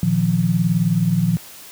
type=chord; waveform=sine; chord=Bb suspended fourth; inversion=none; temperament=equal; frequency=116.54 / 155.56 / 174.61 Hz; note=Bb2 / Eb3 / F3; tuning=0 / 0 / 0 cents; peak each=-22 / -20 / -17 dBFS; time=0.03-1.37 s; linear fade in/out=0 ms; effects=white hiss -40 dBFS RMS until 1.71 s + high-pass 60 Hz 12 dB/octave